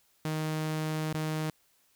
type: tone with dropouts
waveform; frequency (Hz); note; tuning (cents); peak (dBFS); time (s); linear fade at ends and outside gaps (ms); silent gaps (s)
sawtooth; 156; D#3; +5; -26; 0.25-1.5; 2; 1.129-1.144
effects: white hiss -68 dBFS RMS until 1.95 s